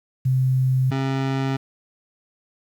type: tone pair in turn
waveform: sine / 25% pulse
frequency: 130 / 134.51 Hz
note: C3 / C3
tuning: -11 / +48 cents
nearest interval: minor second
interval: 59 cents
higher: second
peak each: -16 / -17 dBFS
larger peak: first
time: 0.25-0.91 / 0.91-1.57 s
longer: neither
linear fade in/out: 10 ms
effects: low-pass 4000 Hz 12 dB/octave + 8-bit